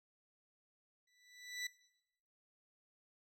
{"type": "tone with exponential growth", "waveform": "20% pulse", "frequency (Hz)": 1975.5, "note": "B6", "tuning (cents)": 0, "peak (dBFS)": -32, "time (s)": [1.07, 1.67], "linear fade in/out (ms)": 5, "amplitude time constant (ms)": 130, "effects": ["noise-tail reverb RT60 0.8 s tail -19 dB re dry", "low-pass 12000 Hz 12 dB/octave"]}